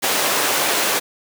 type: high-pass noise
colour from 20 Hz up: pink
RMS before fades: -19 dBFS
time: 0.02-1 s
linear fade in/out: 20 ms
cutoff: 420 Hz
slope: 12 dB/octave
effects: none